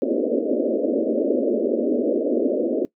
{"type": "band-pass noise", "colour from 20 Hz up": "pink", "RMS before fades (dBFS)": -21, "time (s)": [0.02, 2.85], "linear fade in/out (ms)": 0, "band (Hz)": [230, 610], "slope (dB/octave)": 96, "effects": ["noise-tail reverb RT60 0.1 s tail -20 dB re dry"]}